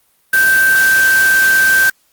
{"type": "tone in noise", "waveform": "sine", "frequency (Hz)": 1561, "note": "G6", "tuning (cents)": -8, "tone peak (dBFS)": -8, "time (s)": [0.33, 1.9], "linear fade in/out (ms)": 5, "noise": "white", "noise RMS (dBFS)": -20, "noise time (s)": [0.33, 1.9], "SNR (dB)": 9, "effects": ["white hiss -57 dBFS RMS until 2.12 s", "Opus 32 kbps"]}